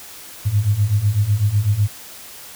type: beating tone pair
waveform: sine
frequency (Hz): 99 / 107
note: G2 / A2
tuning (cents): +18 / -48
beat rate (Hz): 8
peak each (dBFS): -19 / -16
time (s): 0.45-1.88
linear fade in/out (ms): 20
effects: white hiss -38 dBFS RMS until 2.55 s